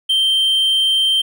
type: tone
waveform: triangle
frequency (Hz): 3136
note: G7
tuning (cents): 0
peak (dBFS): -11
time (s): 0.09-1.22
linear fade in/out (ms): 10
effects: none